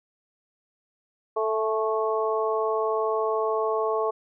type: harmonic tone with a mistuned harmonic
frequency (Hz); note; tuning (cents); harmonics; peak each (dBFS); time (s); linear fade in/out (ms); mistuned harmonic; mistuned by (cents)
219.8; A3; -2; 2 / 3 / 4 / 5; -25 / -29 / -32 / -29; 1.36-4.11; 10; 4; -27
effects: none